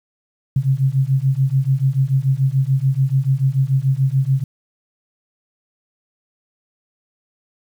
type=beating tone pair; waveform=sine; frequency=130.81 / 137.71 Hz; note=C3 / C#3; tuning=0 / -11 cents; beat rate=6.9 Hz; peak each=-17 dBFS; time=0.56-4.44 s; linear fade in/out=5 ms; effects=8-bit